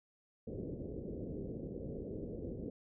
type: low-pass noise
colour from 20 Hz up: white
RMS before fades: -43 dBFS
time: 0.47-2.7 s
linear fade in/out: 5 ms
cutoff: 500 Hz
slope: 48 dB/octave
effects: none